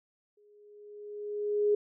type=tone with exponential growth; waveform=sine; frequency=415.3 Hz; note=G#4; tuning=in tune; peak=-21 dBFS; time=0.37-1.75 s; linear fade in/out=5 ms; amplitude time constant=300 ms; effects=none